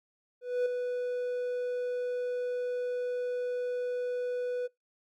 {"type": "tone with ADSR envelope", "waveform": "triangle", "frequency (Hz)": 493.9, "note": "B4", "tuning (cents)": 0, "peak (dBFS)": -22, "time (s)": [0.41, 4.68], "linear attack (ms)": 250, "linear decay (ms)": 4, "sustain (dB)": -6, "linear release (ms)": 23, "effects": ["noise-tail reverb RT60 0.2 s tail -25 dB re dry", "Opus 48 kbps"]}